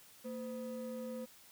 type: ring-modulated tone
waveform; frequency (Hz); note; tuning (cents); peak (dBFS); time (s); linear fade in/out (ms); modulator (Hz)
triangle; 370; F#4; 0; -35; 0.24-1.26; 20; 142
effects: white hiss -60 dBFS RMS until 1.51 s

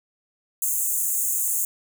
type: high-pass noise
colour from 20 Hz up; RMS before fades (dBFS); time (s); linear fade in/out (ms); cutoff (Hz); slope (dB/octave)
pink; -24; 0.62-1.65; 2; 6600; 96
effects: none

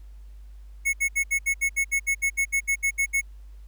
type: tone bursts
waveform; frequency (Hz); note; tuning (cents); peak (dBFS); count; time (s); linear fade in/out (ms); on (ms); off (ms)
square; 2195; C#7; -18; -21; 16; 0.85-3.214; 20; 84; 68
effects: added 50 Hz sine -41 dBFS peak until 3.67 s + pink hiss -66 dBFS RMS until 3.67 s

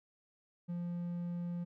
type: tone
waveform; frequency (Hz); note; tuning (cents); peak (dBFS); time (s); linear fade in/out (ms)
triangle; 173.9; F3; -7; -34; 0.68-1.65; 20
effects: none

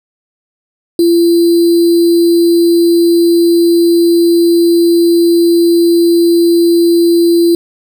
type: tone with sample-and-hold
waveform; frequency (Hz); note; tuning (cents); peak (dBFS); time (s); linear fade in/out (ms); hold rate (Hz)
sine; 340; F4; -46; -5; 0.99-7.55; 2; 4410
effects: none

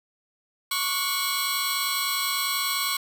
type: tone cluster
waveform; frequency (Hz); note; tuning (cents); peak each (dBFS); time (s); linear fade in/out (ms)
15% pulse; 1099 / 1149 / 1459 / 4032; C#6 / D6 / F#6 / B7; -15 / -38 / -25 / +35; -21 / -28 / -28 / -22; 0.71-2.97; 5
effects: none

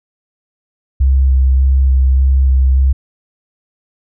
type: tone with vibrato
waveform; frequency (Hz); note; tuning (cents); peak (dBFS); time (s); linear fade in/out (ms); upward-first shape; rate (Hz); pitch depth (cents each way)
sine; 66.1; C2; +18; -7; 1-2.93; 10; square; 1.7; 14
effects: none

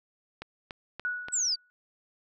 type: click train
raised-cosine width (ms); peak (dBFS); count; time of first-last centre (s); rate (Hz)
0.3; -22; 4; 0.42-1.285; 3.47
type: tone with exponential decay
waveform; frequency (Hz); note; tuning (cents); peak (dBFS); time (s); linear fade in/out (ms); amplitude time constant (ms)
sine; 1468; F#6; -14; -26; 1.05-1.7; 0; 140
type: exponential sweep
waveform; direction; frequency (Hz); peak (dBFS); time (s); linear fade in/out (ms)
sine; down; 8060 to 4534; -25; 1.32-1.56; 20
effects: none

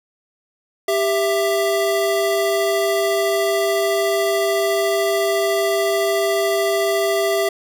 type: tone pair together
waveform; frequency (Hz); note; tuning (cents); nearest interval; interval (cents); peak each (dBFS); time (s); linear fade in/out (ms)
square; 395.1 / 663.1; G4 / E5; +14 / +10; major sixth; 896; -20; 0.88-7.49; 5
effects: none

